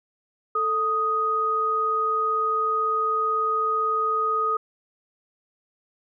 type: tone pair together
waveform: sine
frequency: 441 / 1247.3 Hz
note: A4 / D#6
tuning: +4 / +4 cents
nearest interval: octave + tritone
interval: 1800 cents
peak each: -29 / -21 dBFS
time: 0.55-4.57 s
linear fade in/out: 5 ms
effects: none